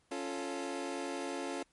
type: chord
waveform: 25% pulse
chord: Db augmented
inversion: none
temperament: equal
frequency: 277.2 / 349.2 / 440 Hz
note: Db4 / F4 / A4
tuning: 0 / 0 / 0 cents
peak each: -36 / -37 / -39 dBFS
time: 0.11-1.63 s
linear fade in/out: 5 ms
effects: pink hiss -72 dBFS RMS until 1.72 s + MP3 48 kbps